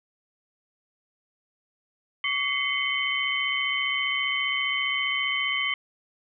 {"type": "tone cluster", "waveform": "sine", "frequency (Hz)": [1138, 2055, 2190, 3066], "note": ["C#6", "C7", "C#7", "G7"], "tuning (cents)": [45, -32, -22, -39], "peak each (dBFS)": [-33, -28, -29, -29], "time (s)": [2.24, 5.74], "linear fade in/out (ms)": 2, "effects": []}